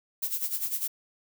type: noise with tremolo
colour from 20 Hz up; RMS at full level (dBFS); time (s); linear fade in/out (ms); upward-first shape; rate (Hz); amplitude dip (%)
violet; -28; 0.22-0.88; 10; sine; 10; 75
effects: none